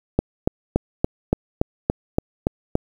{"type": "click train", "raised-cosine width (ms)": 2, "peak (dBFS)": -3, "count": 10, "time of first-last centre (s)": [0.19, 2.754], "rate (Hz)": 3.51, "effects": ["7-bit"]}